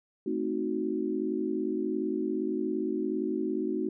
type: chord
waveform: sine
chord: A diminished seventh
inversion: none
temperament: equal with one note detuned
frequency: 220 / 261.6 / 312.6 / 370 Hz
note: A3 / C4 / Eb4 / Gb4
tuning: 0 / 0 / +8 / 0 cents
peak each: -35 / -35 / -32 / -32 dBFS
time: 0.26-3.89 s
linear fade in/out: 5 ms
effects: none